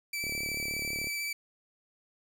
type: tone with vibrato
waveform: sawtooth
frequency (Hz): 2316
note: D7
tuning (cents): -25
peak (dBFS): -29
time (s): 0.13-1.33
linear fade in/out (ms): 5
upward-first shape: sine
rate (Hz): 14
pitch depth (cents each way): 14
type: click train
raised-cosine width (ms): 2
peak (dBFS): -29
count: 31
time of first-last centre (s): 0.24-1.071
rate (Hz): 36.1
effects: 10-bit